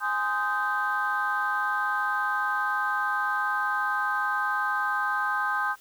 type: chord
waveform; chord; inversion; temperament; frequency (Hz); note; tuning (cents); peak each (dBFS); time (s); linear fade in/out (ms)
sine; Ab major seventh; none; just; 830.6 / 1038.3 / 1245.9 / 1557.4; Ab5 / C6 / Eb6 / G6; 0 / -14 / +2 / -12; -31 / -31 / -29 / -27; 0-5.76; 50
effects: tanh soft clip ceiling -16 dBFS + white hiss -56 dBFS RMS until 5.8 s